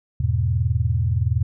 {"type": "chord", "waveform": "sine", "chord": "E major", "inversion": "none", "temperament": "equal", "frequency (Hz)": [82.41, 103.83, 123.47], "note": ["E2", "G#2", "B2"], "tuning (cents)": [0, 0, 0], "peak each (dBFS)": -22, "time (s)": [0.2, 1.43], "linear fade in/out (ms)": 5, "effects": []}